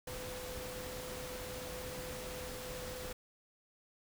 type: tone in noise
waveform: sine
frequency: 504 Hz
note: B4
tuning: 35 cents sharp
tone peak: -45 dBFS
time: 0.07-3.13 s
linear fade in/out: 5 ms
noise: pink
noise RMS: -45 dBFS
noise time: 0.07-3.13 s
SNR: -3 dB
effects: none